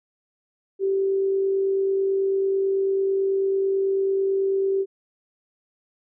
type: tone with amplitude modulation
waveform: sine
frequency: 388.7 Hz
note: G4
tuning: 15 cents flat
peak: -18 dBFS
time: 0.79-4.86 s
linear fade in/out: 50 ms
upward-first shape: sine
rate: 49.1 Hz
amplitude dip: 25%
effects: none